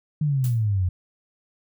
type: exponential sweep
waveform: sine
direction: down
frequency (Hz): 155.56 to 87.31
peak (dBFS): -19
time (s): 0.21-0.89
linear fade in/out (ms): 5
type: noise with exponential decay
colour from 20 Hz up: blue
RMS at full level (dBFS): -34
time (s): 0.44-0.66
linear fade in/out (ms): 1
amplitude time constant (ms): 47
effects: none